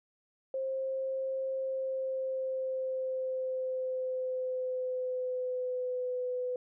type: tone with pitch glide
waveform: sine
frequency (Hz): 530 to 500.3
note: C5 to B4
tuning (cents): +22 to +22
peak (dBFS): -31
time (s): 0.54-6.56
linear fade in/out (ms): 2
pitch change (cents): -100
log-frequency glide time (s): 1.53-6.26
effects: none